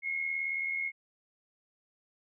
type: tone with amplitude modulation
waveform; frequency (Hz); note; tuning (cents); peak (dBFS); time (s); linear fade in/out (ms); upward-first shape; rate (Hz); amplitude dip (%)
sine; 2163; C#7; -43; -28; 0.02-0.92; 50; sine; 78.6; 55
effects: none